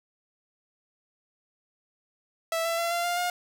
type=tone with pitch steps; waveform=sawtooth; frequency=658 / 668.3 / 678.8 / 689.5 / 700.4 / 711.4 Hz; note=E5 / E5 / F5 / F5 / F5 / F5; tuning=-3 / +24 / -49 / -22 / +5 / +32 cents; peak=-22 dBFS; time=2.52-3.3 s; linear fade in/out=2 ms; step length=130 ms; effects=none